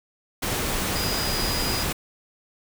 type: tone in noise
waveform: sine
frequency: 4924 Hz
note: D#8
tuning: 19 cents flat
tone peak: -29 dBFS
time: 0.95-1.84 s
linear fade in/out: 10 ms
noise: pink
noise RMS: -26 dBFS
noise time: 0.42-1.93 s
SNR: -6 dB
effects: none